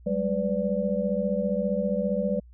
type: tone cluster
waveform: sine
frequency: 190.4 / 205.4 / 498.9 / 581 Hz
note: F#3 / G#3 / B4 / D5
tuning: +50 / -19 / +17 / -19 cents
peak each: -29 dBFS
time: 0.06-2.4 s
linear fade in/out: 10 ms
effects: added 60 Hz sine -47 dBFS peak until 2.53 s